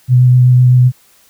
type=tone with vibrato; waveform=sine; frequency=125.5 Hz; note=B2; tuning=28 cents sharp; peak=-4 dBFS; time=0.08-0.92 s; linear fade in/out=50 ms; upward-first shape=triangle; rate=7.9 Hz; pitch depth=16 cents each way; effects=white hiss -49 dBFS RMS until 1.29 s